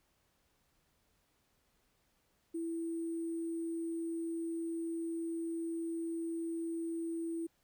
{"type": "tone with sample-and-hold", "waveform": "sine", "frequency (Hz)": 331.7, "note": "E4", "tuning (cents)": 11, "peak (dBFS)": -35, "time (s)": [2.54, 7.47], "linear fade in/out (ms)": 10, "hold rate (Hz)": 8820, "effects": ["pink hiss -75 dBFS RMS until 7.63 s"]}